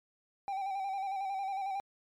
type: tone with vibrato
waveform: triangle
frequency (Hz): 780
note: G5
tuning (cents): -9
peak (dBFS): -31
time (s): 0.48-1.8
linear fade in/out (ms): 0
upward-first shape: square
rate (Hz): 11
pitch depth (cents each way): 38
effects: MP3 96 kbps